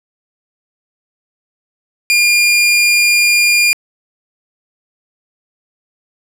sawtooth tone, 2412 Hz, D7, 46 cents sharp, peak -5 dBFS, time 2.1-3.73 s, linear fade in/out 0 ms, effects low-pass 12000 Hz 12 dB/octave + 7-bit

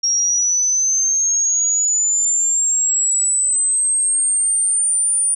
sine linear sweep, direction up, 5588 to 9390 Hz, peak -14 dBFS, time 0.03-5.35 s, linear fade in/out 10 ms, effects none

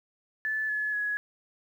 sine tone with pitch steps, 1741 / 1710.1 / 1679.8 Hz, A6 / A6 / G#6, -19 / -50 / +19 cents, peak -27 dBFS, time 0.45-1.17 s, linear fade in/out 0 ms, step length 240 ms, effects 10-bit

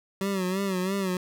25% pulse tone with vibrato, 190 Hz, F#3, 46 cents sharp, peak -22 dBFS, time 0.21-1.17 s, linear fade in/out 2 ms, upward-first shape sine, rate 3 Hz, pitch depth 81 cents each way, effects none

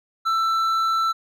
sine tone with hard clipping, 1331 Hz, E6, 16 cents sharp, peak -20 dBFS, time 0.25-1.13 s, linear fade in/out 20 ms, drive 6 dB, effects none

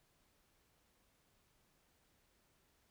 silence, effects pink hiss -75 dBFS RMS until 2.9 s

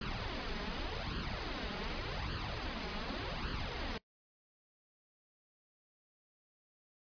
pink noise with flanger, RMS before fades -39 dBFS, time 0.01-3.98 s, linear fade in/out 5 ms, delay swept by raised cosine 0.66 to 4.86 ms, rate 0.86 Hz, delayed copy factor +0.65, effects noise-tail reverb RT60 0.1 s tail -22 dB re dry + resampled to 11025 Hz

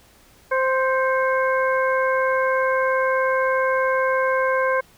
harmonic tone with a mistuned harmonic, 523.3 Hz, C5, in tune, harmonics 1 / 2 / 3 / 4, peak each -20 / -23 / -24 / -31 dBFS, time 0.51-4.81 s, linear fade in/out 10 ms, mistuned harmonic 4, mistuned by +62 cents, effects pink hiss -53 dBFS RMS until 4.97 s

